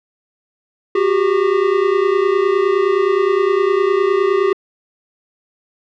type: tone pair together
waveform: square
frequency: 370 / 399.7 Hz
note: F#4 / G4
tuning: 0 / +34 cents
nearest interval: minor second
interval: 134 cents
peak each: -17 / -15 dBFS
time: 0.95-4.53 s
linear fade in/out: 5 ms
effects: low-pass 2000 Hz 12 dB/octave